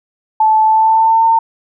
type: tone with pitch glide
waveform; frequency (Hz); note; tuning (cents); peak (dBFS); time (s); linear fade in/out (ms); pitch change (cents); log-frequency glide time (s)
sine; 872 to 905.9; A5 to A#5; -16 to -50; -7; 0.4-1.39; 5; +66; 0.63-1.27
effects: none